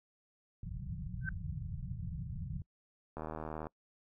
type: low-pass noise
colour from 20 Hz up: white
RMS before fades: -41 dBFS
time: 0.63-2.62 s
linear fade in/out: 2 ms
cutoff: 180 Hz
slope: 96 dB/octave
type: tone with exponential growth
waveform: sine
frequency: 1542 Hz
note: G6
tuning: 29 cents flat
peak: -31 dBFS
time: 1.21-1.29 s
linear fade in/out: 2 ms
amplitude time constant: 17 ms
type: click train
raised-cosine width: 1 ms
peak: -27 dBFS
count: 40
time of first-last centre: 3.17-3.669 s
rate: 78.2 Hz
effects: noise-tail reverb RT60 0.1 s tail -24 dB re dry